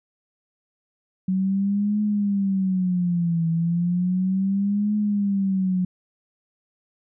sine tone with vibrato, 186 Hz, F#3, 9 cents sharp, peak -19 dBFS, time 1.28-5.85 s, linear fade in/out 5 ms, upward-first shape triangle, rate 0.34 Hz, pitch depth 220 cents each way, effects none

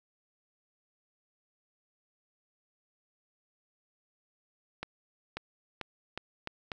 accelerating click train, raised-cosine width 0.3 ms, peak -20 dBFS, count 6, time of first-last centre 4.83-6.718 s, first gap 540 ms, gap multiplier 0.82, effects none

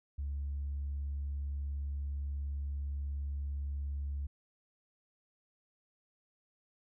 sine tone, 70.7 Hz, C#2, 35 cents sharp, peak -33 dBFS, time 0.18-4.27 s, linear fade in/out 10 ms, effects tanh soft clip ceiling -31 dBFS

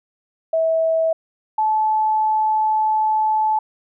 sine tone pair in turn, 649 / 866.3 Hz, E5 / A5, -27 / -27 cents, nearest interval perfect fourth, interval 500 cents, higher second, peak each -15 dBFS, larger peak neither, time 0.53-1.13 / 1.58-3.59 s, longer second, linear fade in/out 5 ms, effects none

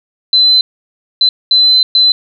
sine tone bursts at uneven times, 4049 Hz, B7, 42 cents sharp, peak -5 dBFS, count 4, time 0.33-0.61 / 1.21-1.29 / 1.51-1.83 / 1.95-2.12 s, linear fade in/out 2 ms, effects 7-bit

